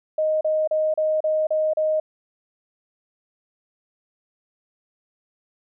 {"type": "tone bursts", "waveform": "sine", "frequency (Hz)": 622.3, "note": "D#5", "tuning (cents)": 0, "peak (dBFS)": -18, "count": 7, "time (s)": [0.18, 2], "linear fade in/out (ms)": 5, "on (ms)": 230, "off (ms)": 35, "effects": []}